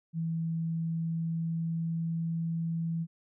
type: tone with pitch glide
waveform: sine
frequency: 164 to 165.33 Hz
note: E3 to E3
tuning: -9 to +5 cents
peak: -29 dBFS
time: 0.13-3.07 s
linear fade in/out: 50 ms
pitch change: +14 cents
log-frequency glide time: 0.52-2.34 s
effects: none